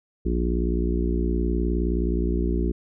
harmonic tone, 59.3 Hz, A#1, 30 cents sharp, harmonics 1 / 3 / 4 / 5 / 6 / 7, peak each -23 / -29 / -31 / -31 / -29 / -34 dBFS, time 0.25-2.72 s, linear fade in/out 10 ms, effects none

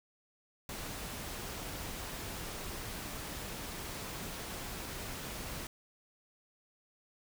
pink noise, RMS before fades -42 dBFS, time 0.69-5.67 s, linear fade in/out 2 ms, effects none

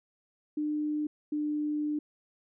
sine tone pair in turn, 300.6 / 299 Hz, D4 / D4, +40 / +31 cents, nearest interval unison, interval 9 cents, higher first, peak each -28 dBFS, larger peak neither, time 0.57-1.07 / 1.32-1.99 s, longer second, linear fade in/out 5 ms, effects none

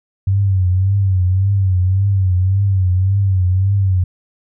sine tone with vibrato, 95.1 Hz, F#2, 48 cents sharp, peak -11 dBFS, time 0.27-4.04 s, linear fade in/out 5 ms, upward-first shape triangle, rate 1.8 Hz, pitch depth 100 cents each way, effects none

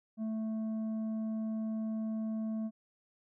sine tone with tanh clipping, 220 Hz, A3, in tune, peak -34 dBFS, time 0.17-2.71 s, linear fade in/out 50 ms, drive 6 dB, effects none

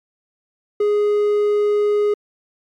triangle tone, 415.3 Hz, G#4, in tune, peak -12 dBFS, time 0.8-2.14 s, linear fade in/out 5 ms, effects MP3 96 kbps

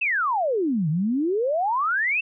sine exponential two-way sweep, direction down then up, 2733 to 146.83 to 2733 Hz, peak -20 dBFS, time 0.01-2.21 s, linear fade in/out 10 ms, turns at 0.89 s, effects none

